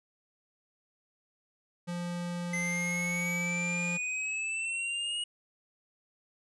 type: tone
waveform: square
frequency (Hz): 174.61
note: F3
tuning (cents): 0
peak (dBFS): -34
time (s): 1.87-3.98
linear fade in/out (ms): 20
type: exponential sweep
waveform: square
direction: up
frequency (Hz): 2055 to 2893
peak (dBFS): -32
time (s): 2.53-5.24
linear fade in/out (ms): 5
effects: resampled to 24000 Hz